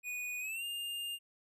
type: tone with pitch glide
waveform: square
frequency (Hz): 2475 to 2810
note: D#7 to F7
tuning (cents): -10 to +10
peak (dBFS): -38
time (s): 0.03-1.19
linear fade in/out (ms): 50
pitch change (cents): +220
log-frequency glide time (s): 0.4-0.64
effects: none